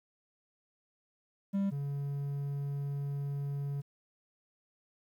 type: tone pair in turn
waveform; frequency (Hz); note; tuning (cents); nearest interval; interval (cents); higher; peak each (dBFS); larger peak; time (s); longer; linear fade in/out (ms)
triangle; 197.5 / 141.28; G3 / C#3; +13 / +33; tritone; 580; first; -26 / -31; first; 1.53-1.71 / 1.71-3.82; second; 20
effects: 11-bit